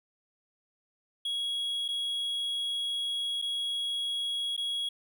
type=tone with dropouts; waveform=triangle; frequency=3322 Hz; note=G#7; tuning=in tune; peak=-28 dBFS; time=1.25-4.89 s; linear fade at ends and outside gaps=5 ms; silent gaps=1.881-1.886 / 3.417-3.422 / 4.566-4.576 s; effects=none